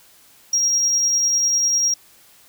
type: tone with tremolo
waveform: triangle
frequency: 5630 Hz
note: F8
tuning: 13 cents sharp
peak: -12 dBFS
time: 0.53-1.94 s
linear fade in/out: 5 ms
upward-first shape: square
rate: 10 Hz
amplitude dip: 25%
effects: tanh soft clip ceiling -12 dBFS + white hiss -51 dBFS RMS until 2.48 s